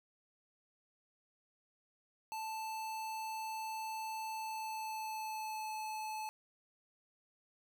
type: tone with pitch glide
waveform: square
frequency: 880 to 865.9 Hz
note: A5 to A5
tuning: 0 to -28 cents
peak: -40 dBFS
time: 2.32-6.29 s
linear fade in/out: 0 ms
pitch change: -28 cents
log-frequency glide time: 4.33-5.72 s
effects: none